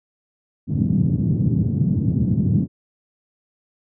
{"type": "band-pass noise", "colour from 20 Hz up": "white", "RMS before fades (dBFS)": -19, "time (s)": [0.67, 2.68], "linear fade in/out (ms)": 50, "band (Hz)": [100, 200], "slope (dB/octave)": 24, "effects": []}